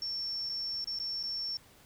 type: tone with dropouts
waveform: sine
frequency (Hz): 5440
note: F8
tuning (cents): -46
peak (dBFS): -33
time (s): 0.02-1.57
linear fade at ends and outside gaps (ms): 1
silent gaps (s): 0.491-0.496 / 0.843-0.873 / 0.988-0.999 / 1.229-1.236
effects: pink hiss -59 dBFS RMS until 1.85 s